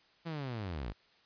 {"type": "linear sweep", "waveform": "sawtooth", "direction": "down", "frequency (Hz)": [170.7, 47], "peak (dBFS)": -33, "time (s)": [0.25, 0.93], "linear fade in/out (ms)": 20, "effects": ["white hiss -66 dBFS RMS until 1.25 s", "resampled to 11025 Hz"]}